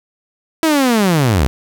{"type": "linear sweep", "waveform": "sawtooth", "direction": "down", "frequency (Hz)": [329.6, 58.27], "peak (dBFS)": -7, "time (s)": [0.63, 1.47], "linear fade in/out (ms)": 0, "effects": ["8-bit"]}